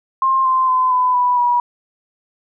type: tone with pitch steps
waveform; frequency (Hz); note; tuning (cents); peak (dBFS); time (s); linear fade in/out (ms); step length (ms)
sine; 1060 / 1041.2 / 1022.7 / 1004.6 / 986.7 / 969.2; C6 / C6 / C6 / B5 / B5 / B5; +22 / -9 / -40 / +29 / -2 / -33; -12; 0.22-1.6; 2; 230
effects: none